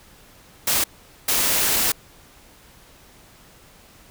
white noise bursts at uneven times, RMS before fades -20 dBFS, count 2, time 0.67-0.84 / 1.28-1.92 s, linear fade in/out 5 ms, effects pink hiss -50 dBFS RMS until 4.1 s

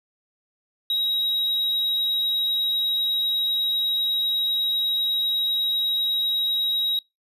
triangle tone, 3822 Hz, A#7, 43 cents sharp, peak -19 dBFS, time 0.9-6.99 s, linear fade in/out 2 ms, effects noise-tail reverb RT60 0.2 s tail -25 dB re dry + resampled to 32000 Hz

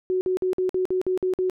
sine tone bursts, 370 Hz, F#4, in tune, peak -20 dBFS, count 9, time 0.1-1.498 s, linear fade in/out 0 ms, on 110 ms, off 51 ms, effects none

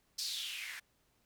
blue noise with band-pass filter sweep, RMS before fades -41 dBFS, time 0.18-0.8 s, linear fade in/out 10 ms, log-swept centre 5000 to 1700 Hz, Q 4.6, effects pink hiss -74 dBFS RMS until 1.25 s

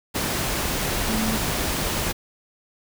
sine tone in noise, 220 Hz, A3, in tune, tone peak -24 dBFS, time 1.08-1.38 s, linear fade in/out 20 ms, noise pink, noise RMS -25 dBFS, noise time 0.14-2.13 s, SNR -2 dB, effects none

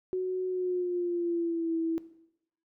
sine tone with pitch glide, 370 to 327.7 Hz, F#4 to E4, 0 to -10 cents, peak -27 dBFS, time 0.13-1.98 s, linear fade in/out 0 ms, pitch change -210 cents, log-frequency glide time 0.48-1.75 s, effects noise-tail reverb RT60 0.8 s tail -17 dB re dry

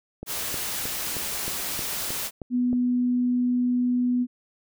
click train, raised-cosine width 2 ms, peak -21 dBFS, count 9, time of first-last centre 0.23-2.73 s, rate 3.2 Hz
white noise, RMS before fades -30 dBFS, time 0.26-2.31 s, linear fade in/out 50 ms
sine tone, 246.9 Hz, B3, in tune, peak -20 dBFS, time 2.5-4.27 s, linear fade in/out 50 ms
effects none

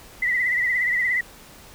sine tone with vibrato, 1975.5 Hz, B6, in tune, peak -19 dBFS, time 0.22-1.21 s, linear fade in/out 5 ms, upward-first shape triangle, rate 17 Hz, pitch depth 81 cents each way, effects pink hiss -46 dBFS RMS until 1.74 s

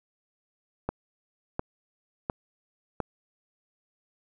click train, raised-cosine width 1 ms, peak -14 dBFS, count 4, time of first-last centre 0.89-3.003 s, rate 1.42 Hz, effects none

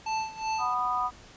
square tone with tremolo, 880 Hz, A5, in tune, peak -27 dBFS, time 0.06-0.74 s, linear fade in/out 5 ms, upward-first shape sine, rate 2.7 Hz, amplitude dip 85%
sine chord, B major, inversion second, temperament just, 740.8 / 987.8 / 1234.7 Hz, F#5 / B5 / D#6, +2 / 0 / -14 cents, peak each -32 / -30 / -28 dBFS, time 0.58-1.11 s, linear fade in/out 50 ms
effects pink hiss -51 dBFS RMS until 1.36 s + resampled to 16000 Hz

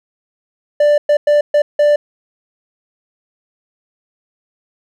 triangle tone bursts at uneven times, 589 Hz, D5, 5 cents sharp, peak -6 dBFS, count 5, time 0.8-0.98 / 1.09-1.17 / 1.27-1.41 / 1.54-1.62 / 1.79-1.96 s, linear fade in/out 5 ms, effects none

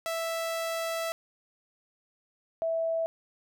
sawtooth / sine tone pair in turn, 659.3 / 656 Hz, E5 / E5, 0 / -9 cents, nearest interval unison, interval 9 cents, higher first, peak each -26 dBFS, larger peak neither, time 0.06-1.12 / 2.62-3.06 s, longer first, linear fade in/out 0 ms, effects none

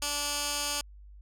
15% pulse tone with band-pass filter, 290.4 Hz, D4, 19 cents flat, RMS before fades -32 dBFS, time 0.02-0.81 s, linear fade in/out 2 ms, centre 6900 Hz, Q 0.87, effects added 50 Hz sine -47 dBFS peak until 1.21 s

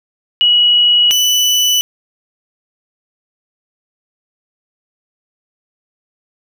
sine / 30% pulse tone pair in turn, 2918 / 2979 Hz, F#7 / F#7, -25 / +11 cents, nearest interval unison, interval 36 cents, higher second, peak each -7 dBFS, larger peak neither, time 0.41-1.11 / 1.11-1.81 s, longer neither, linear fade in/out 0 ms, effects none

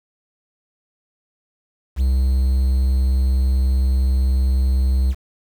triangle tone with quantisation, 65.41 Hz, C2, in tune, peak -12 dBFS, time 1.96-5.15 s, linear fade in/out 50 ms, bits 7, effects none

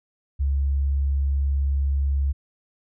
sine tone, 69.3 Hz, C#2, in tune, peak -19 dBFS, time 0.39-2.33 s, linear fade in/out 20 ms, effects none

